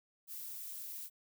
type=noise; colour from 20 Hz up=violet; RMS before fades=-45 dBFS; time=0.27-1.1 s; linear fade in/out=50 ms; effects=none